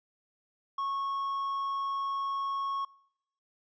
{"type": "tone", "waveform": "triangle", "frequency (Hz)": 1100, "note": "C#6", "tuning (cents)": -14, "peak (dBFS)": -28, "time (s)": [0.78, 2.85], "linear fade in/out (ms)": 5, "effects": ["noise-tail reverb RT60 0.8 s tail -26 dB re dry", "resampled to 16000 Hz"]}